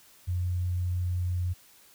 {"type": "tone", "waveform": "sine", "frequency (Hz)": 89.4, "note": "F2", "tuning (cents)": 41, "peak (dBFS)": -26, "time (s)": [0.27, 1.54], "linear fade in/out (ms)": 20, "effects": ["white hiss -57 dBFS RMS until 1.94 s"]}